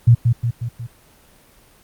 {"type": "tone with echo", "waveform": "sine", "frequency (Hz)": 118.1, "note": "A#2", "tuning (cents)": 23, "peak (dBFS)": -6, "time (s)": [0.07, 0.15], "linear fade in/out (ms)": 10, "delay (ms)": 180, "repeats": 4, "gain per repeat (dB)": -5, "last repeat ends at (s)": 0.87, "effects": ["pink hiss -51 dBFS RMS until 1.83 s", "Opus 24 kbps"]}